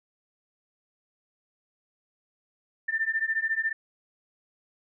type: beating tone pair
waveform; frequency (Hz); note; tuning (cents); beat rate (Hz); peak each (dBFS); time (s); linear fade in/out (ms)
sine; 1782 / 1796; A6 / A6; +22 / +35; 14; -28; 2.88-3.73; 10
effects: none